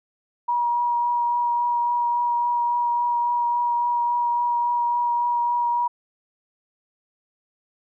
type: tone with vibrato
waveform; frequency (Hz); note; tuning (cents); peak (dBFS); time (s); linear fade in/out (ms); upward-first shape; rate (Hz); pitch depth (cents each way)
sine; 957; A#5; +45; -19; 0.48-5.88; 10; triangle; 3.6; 12
effects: none